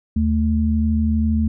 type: tone pair together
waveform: sine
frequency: 77.49 / 220 Hz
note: D#2 / A3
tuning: -7 / 0 cents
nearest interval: octave + tritone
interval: 1807 cents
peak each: -18 dBFS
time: 0.16-1.48 s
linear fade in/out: 5 ms
effects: none